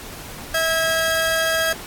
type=tone pair together; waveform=sawtooth; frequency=649 / 1629.7 Hz; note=E5 / G#6; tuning=-27 / -33 cents; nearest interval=octave + major third; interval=1594 cents; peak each=-17 dBFS; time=0.54-1.73 s; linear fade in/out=5 ms; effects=pink hiss -36 dBFS RMS until 1.86 s + AAC 64 kbps